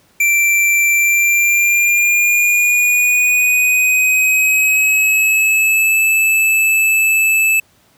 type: tone with pitch glide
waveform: square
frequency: 2349 to 2621 Hz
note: D7 to E7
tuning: 0 to -11 cents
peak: -11 dBFS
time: 0.2-7.6 s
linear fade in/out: 5 ms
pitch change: +189 cents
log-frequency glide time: 0.94-5.99 s
effects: pink hiss -53 dBFS RMS until 7.97 s + high-pass 80 Hz 12 dB/octave